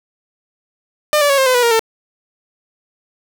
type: tone with pitch steps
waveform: sawtooth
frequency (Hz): 602 / 577.5 / 554 / 531.4 / 509.7 / 489 / 469.1 / 449.9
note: D5 / D5 / C#5 / C5 / C5 / B4 / A#4 / A4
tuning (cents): +43 / -29 / -1 / +27 / -45 / -17 / +11 / +39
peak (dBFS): -7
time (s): 1.13-1.794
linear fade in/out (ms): 0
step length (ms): 83
effects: none